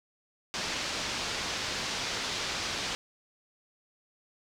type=low-pass noise; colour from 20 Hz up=white; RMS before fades=-34 dBFS; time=0.54-2.95 s; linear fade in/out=0 ms; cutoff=5700 Hz; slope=24 dB/octave; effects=none